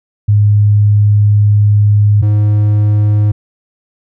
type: tone pair in turn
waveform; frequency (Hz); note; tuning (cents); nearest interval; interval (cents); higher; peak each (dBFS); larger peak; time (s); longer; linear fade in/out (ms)
sine / triangle; 103.83 / 104.73; G#2 / G#2; 0 / +15; unison; 15; second; -5; neither; 0.28-2.22 / 2.22-3.32; first; 10
effects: none